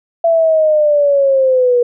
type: linear sweep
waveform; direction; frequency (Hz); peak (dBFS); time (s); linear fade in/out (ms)
sine; down; 672 to 479.7; -8; 0.24-1.83; 5
effects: none